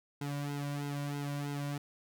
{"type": "tone with flanger", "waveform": "sawtooth", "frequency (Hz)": 143.4, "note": "D3", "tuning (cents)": -41, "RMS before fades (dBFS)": -37, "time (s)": [0.21, 1.78], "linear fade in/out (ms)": 5, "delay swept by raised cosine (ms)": [1.7, 2.43], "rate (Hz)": 3.1, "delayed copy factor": -0.8, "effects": []}